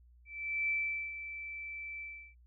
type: tone with ADSR envelope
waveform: sine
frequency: 2325 Hz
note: D7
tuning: 18 cents flat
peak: -29 dBFS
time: 0.25-2.35 s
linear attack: 440 ms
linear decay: 430 ms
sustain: -11 dB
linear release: 340 ms
effects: added 60 Hz sine -58 dBFS peak until 2.46 s